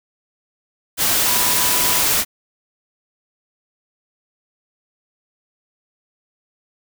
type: tone in noise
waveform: sine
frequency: 988 Hz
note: B5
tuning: in tune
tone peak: -28 dBFS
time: 1.23-2.04 s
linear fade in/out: 50 ms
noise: white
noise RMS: -17 dBFS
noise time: 0.97-2.25 s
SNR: -14 dB
effects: none